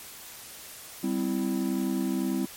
triangle chord, C major, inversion second, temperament equal with one note detuned, 196 / 258.2 / 329.6 Hz, G3 / C4 / E4, 0 / -23 / 0 cents, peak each -28 / -27 / -29 dBFS, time 1.03-2.46 s, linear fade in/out 10 ms, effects white hiss -44 dBFS RMS until 2.56 s + MP3 64 kbps

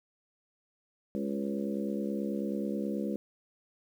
harmonic tone with a mistuned harmonic, 69.3 Hz, C#2, in tune, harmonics 3 / 4 / 5 / 6 / 7 / 8, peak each -33 / -38 / -38 / -44 / -40 / -43 dBFS, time 1.15-3.16 s, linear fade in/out 0 ms, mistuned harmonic 7, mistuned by +23 cents, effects 10-bit

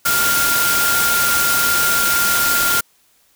sine tone in noise, 1400 Hz, F6, 4 cents sharp, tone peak -17 dBFS, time 0.05-2.81 s, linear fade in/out 10 ms, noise white, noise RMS -18 dBFS, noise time 0.05-2.81 s, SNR -2 dB, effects white hiss -57 dBFS RMS until 3.35 s

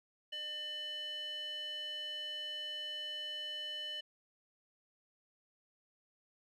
square tone with band-pass filter, 600 Hz, D5, 37 cents sharp, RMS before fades -42 dBFS, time 0.32-4.01 s, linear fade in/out 10 ms, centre 2800 Hz, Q 9.1, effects none

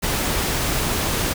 pink noise, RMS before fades -22 dBFS, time 0.02-1.34 s, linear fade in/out 20 ms, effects none

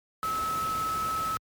sine tone in noise, 1296 Hz, E6, 30 cents flat, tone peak -27 dBFS, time 0.23-1.37 s, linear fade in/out 0 ms, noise pink, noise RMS -38 dBFS, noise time 0.23-1.37 s, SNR +8 dB, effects high-pass 60 Hz 12 dB/octave + MP3 96 kbps

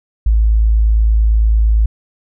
sine tone, 54.4 Hz, A1, 19 cents flat, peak -8 dBFS, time 0.26-1.86 s, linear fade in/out 5 ms, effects none

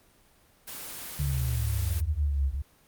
white noise, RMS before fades -39 dBFS, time 0.67-2.01 s, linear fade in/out 10 ms
sine exponential sweep, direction down, 147 to 61.74 Hz, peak -28 dBFS, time 1.19-2.55 s, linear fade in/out 5 ms
sine tone, 70.9 Hz, C#2, 40 cents sharp, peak -28 dBFS, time 1.19-2.62 s, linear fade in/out 5 ms
effects pink hiss -61 dBFS RMS until 2.87 s + Opus 24 kbps

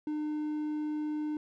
triangle tone, 302.6 Hz, D#4, 48 cents flat, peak -29 dBFS, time 0.07-1.37 s, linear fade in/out 2 ms, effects none

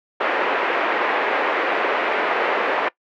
pink band-pass noise, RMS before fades -21 dBFS, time 0.2-2.89 s, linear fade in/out 10 ms, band 390 to 2400 Hz, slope 24 dB/octave, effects noise-tail reverb RT60 0.1 s tail -22 dB re dry

